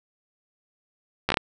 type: slowing click train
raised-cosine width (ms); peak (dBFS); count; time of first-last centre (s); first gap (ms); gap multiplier
0.3; -6; 5; 1.29-1.372; 13; 1.31
effects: none